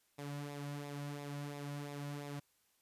sawtooth tone with flanger, 144 Hz, D3, 34 cents flat, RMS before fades -44 dBFS, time 0.18-2.4 s, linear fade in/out 10 ms, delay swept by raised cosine 0.65 to 2.55 ms, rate 2.9 Hz, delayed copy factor -0.55, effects white hiss -75 dBFS RMS until 2.81 s + resampled to 32000 Hz

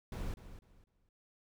brown noise with echo, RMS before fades -39 dBFS, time 0.12-0.34 s, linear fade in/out 2 ms, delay 250 ms, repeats 3, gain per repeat -12 dB, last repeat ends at 1.09 s, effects none

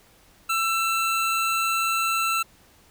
25% pulse tone, 1337 Hz, E6, 24 cents sharp, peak -18 dBFS, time 0.49-2.43 s, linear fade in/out 10 ms, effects pink hiss -56 dBFS RMS until 2.9 s

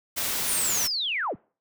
white noise, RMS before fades -28 dBFS, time 0.16-0.88 s, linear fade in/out 20 ms
sine linear sweep, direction down, 9956 to 37.58 Hz, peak -25 dBFS, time 0.45-1.36 s, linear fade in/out 50 ms
effects noise-tail reverb RT60 0.4 s tail -25 dB re dry

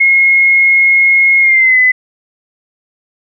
sine tone with pitch glide, 2159 to 2014 Hz, C#7 to B6, -46 to +33 cents, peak -5 dBFS, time 0-1.92 s, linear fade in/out 10 ms, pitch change -121 cents, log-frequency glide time 1.4-1.79 s, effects none

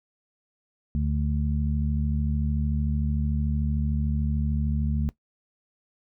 harmonic tone, 73.42 Hz, D2, in tune, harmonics 1 / 2 / 3, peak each -25 / -28 / -30 dBFS, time 0.95-5.09 s, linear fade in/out 0 ms, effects noise-tail reverb RT60 0.1 s tail -18 dB re dry

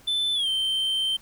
triangle tone with pitch glide, 3520 to 3118 Hz, A7 to G7, 0 to -10 cents, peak -21 dBFS, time 0.07-1.17 s, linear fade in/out 10 ms, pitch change -210 cents, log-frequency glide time 0.34-0.48 s, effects pink hiss -54 dBFS RMS until 1.21 s

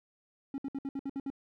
triangle tone bursts, 273.9 Hz, C#4, 21 cents flat, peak -31 dBFS, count 8, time 0.54-1.302 s, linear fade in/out 2 ms, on 41 ms, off 62 ms, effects none

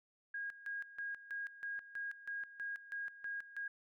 sine tone with tremolo, 1633 Hz, G#6, 30 cents flat, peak -39 dBFS, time 0.34-3.68 s, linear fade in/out 5 ms, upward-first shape square, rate 3.1 Hz, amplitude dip 80%, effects none

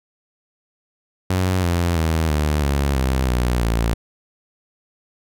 sawtooth tone with pitch steps, 92.5 / 86.31 / 80.53 / 75.13 / 70.1 / 65.41 / 61.03 / 56.94 Hz, F#2 / F2 / E2 / D2 / C#2 / C2 / B1 / A#1, 0 / -20 / -40 / +40 / +20 / 0 / -20 / -40 cents, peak -13 dBFS, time 1.3-3.94 s, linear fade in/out 5 ms, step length 330 ms, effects none

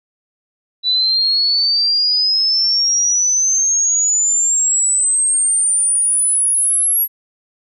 sine exponential sweep, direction up, 3951 to 11480 Hz, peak -12 dBFS, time 0.83-7.08 s, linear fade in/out 50 ms, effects none

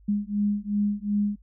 sine beating tone pair, 204.4 / 207.1 Hz, G#3 / G#3, -27 / -5 cents, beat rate 2.7 Hz, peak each -26 dBFS, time 0.08-1.36 s, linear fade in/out 10 ms, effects noise-tail reverb RT60 0.1 s tail -26 dB re dry + added 50 Hz sine -51 dBFS peak until 1.42 s

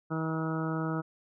harmonic tone, 160.2 Hz, E3, 49 cents flat, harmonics 1 / 2 / 3 / 4 / 5 / 6 / 7 / 8 / 9, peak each -32 / -34 / -40 / -42 / -45 / -44 / -50 / -39 / -44 dBFS, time 0.1-1.02 s, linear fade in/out 20 ms, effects none

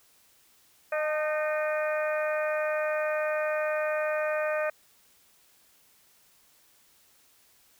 harmonic tone with a mistuned harmonic, 306.5 Hz, D#4, 26 cents flat, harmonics 2 / 3 / 4 / 5 / 6 / 7 / 8, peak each -27 / -43 / -36 / -36 / -37 / -47 / -39 dBFS, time 0.92-4.7 s, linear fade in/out 5 ms, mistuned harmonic 3, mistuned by -56 cents, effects white hiss -62 dBFS RMS until 7.79 s

